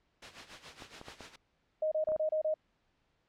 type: noise with tremolo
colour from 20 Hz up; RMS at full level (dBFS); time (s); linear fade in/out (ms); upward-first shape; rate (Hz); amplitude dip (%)
white; -43; 0.22-1.36; 5; sine; 7.1; 75
type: clicks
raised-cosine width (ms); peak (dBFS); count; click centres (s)
1; -32; 7; 0.822 / 1.014 / 1.084 / 1.207 / 2.088 / 2.119 / 2.162
type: tone bursts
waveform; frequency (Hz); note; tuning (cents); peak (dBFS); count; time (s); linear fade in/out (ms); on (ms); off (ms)
sine; 622.3; D#5; 0; -28; 6; 1.82-2.541; 5; 96; 29
effects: pink hiss -75 dBFS RMS until 3.28 s + low-pass 4000 Hz 12 dB/octave